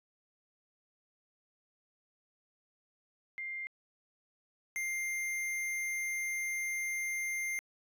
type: tone pair in turn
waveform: sine / square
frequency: 2100 / 2100 Hz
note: C7 / C7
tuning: +6 / +6 cents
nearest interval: unison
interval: 0 cents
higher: neither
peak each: -37 / -34 dBFS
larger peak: second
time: 3.38-3.67 / 4.76-7.59 s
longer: second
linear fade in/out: 0 ms
effects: resampled to 32000 Hz